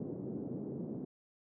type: band-pass noise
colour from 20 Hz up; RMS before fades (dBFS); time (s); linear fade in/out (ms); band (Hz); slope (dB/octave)
white; -41; 0-1.05; 5; 130 to 390; 24
effects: none